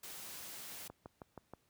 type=noise; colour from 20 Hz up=white; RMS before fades=-48 dBFS; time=0.03-0.88 s; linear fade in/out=5 ms
type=click train; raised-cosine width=1 ms; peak=-33 dBFS; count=5; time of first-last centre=0.9-1.536 s; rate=6.29 Hz
effects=pink hiss -75 dBFS RMS until 1.69 s + high-pass 60 Hz 12 dB/octave